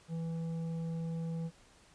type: tone with tanh clipping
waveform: triangle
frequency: 164.81 Hz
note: E3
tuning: in tune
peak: -36 dBFS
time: 0.08-1.51 s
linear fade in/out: 50 ms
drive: 12 dB
effects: pink hiss -62 dBFS RMS until 1.94 s + resampled to 22050 Hz